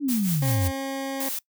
sine exponential sweep, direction down, 301.4 to 81.6 Hz, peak -21 dBFS, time 0-0.72 s, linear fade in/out 50 ms
blue noise with tremolo, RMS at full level -29 dBFS, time 0.08-0.68 s, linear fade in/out 10 ms, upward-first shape triangle, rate 5.4 Hz, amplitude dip 70%
20% pulse tone with pitch glide, 269 to 270.7 Hz, C4 to C#4, +48 to -41 cents, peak -23 dBFS, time 0.42-1.29 s, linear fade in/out 5 ms, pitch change +11 cents, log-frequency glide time 0.67-0.8 s
blue noise, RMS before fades -30 dBFS, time 1.2-1.39 s, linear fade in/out 5 ms
effects noise-tail reverb RT60 0.1 s tail -22 dB re dry

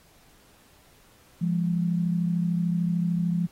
sine tone pair together, 171.3 / 204.7 Hz, F3 / G#3, -33 / -25 cents, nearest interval minor third, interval 308 cents, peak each -23 / -30 dBFS, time 1.41-3.47 s, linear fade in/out 10 ms, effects pink hiss -58 dBFS RMS until 3.51 s + AAC 48 kbps

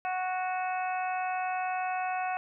harmonic tone, 369.3 Hz, F#4, 3 cents flat, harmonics 2 / 3 / 4 / 5 / 6 / 7, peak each -30 / -40 / -39 / -45 / -46 / -40 dBFS, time 0.05-2.37 s, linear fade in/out 0 ms, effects none

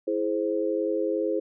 sine chord, E augmented, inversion none, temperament equal with one note detuned, 329.6 / 420.6 / 523.3 Hz, E4 / G#4 / B#4, 0 / +22 / 0 cents, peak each -28 dBFS, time 0.07-1.4 s, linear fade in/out 10 ms, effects none

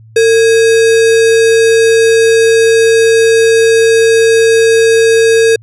sine tone with sample-and-hold, 452.6 Hz, A4, 49 cents sharp, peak -4 dBFS, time 0.16-5.56 s, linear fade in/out 5 ms, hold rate 2100 Hz, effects added 111 Hz sine -35 dBFS peak until 5.62 s + resampled to 24000 Hz

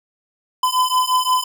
square beating tone pair, 1011 / 1016.7 Hz, B5 / B5, +40 / +50 cents, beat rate 5.7 Hz, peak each -19 dBFS, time 0.63-1.44 s, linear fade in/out 5 ms, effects none

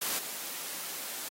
white noise with level steps, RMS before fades -32 / -39 dBFS, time 0.01-1.29 s, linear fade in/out 10 ms, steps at 0.18 s, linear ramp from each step 10 ms, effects high-pass 200 Hz 12 dB/octave + AAC 48 kbps

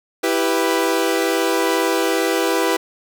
sawtooth chord, E minor, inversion none, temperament equal, 329.6 / 392 / 493.9 Hz, E4 / G4 / B4, 0 / 0 / 0 cents, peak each -17 dBFS, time 0.23-2.77 s, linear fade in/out 10 ms, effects none

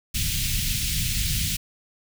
pink band-stop noise, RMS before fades -25 dBFS, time 0.14-1.57 s, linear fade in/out 10 ms, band 170 to 2500 Hz, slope 24 dB/octave, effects none

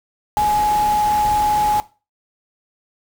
sine tone in noise, 840 Hz, G#5, 19 cents sharp, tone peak -14 dBFS, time 0.37-1.8 s, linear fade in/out 0 ms, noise pink, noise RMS -29 dBFS, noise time 0.37-1.8 s, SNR +12 dB, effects noise-tail reverb RT60 0.3 s tail -17 dB re dry

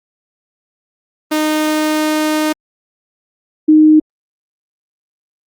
sawtooth / sine tone pair in turn, 307.8 / 308.9 Hz, D#4 / D#4, -19 / -12 cents, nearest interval unison, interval 7 cents, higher second, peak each -9 / -4 dBFS, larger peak second, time 1.31-2.53 / 3.68-4 s, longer first, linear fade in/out 10 ms, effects Opus 32 kbps

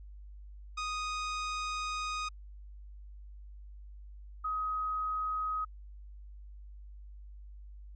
sawtooth / sine tone pair in turn, 1244.5 / 1261.9 Hz, D#6 / D#6, 0 / +24 cents, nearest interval unison, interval 24 cents, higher second, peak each -30 / -31 dBFS, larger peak first, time 0.77-2.29 / 4.44-5.65 s, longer first, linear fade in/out 10 ms, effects added 50 Hz sine -46 dBFS peak until 7.95 s + resampled to 16000 Hz

